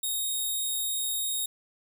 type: tone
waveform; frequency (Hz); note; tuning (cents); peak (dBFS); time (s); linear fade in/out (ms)
5% pulse; 3729; A#7; 0; -20; 0.03-1.46; 5
effects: none

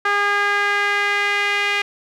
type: tone with band-pass filter sweep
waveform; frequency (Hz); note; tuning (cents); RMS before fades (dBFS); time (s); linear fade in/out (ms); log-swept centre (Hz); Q
sawtooth; 407.1; G#4; -35; -19; 0.05-1.82; 5; 1500 to 2300; 2.7
effects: none

